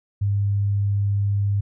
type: tone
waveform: sine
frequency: 100.8 Hz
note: G2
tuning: 49 cents sharp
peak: -18 dBFS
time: 0.21-1.61 s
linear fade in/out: 10 ms
effects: none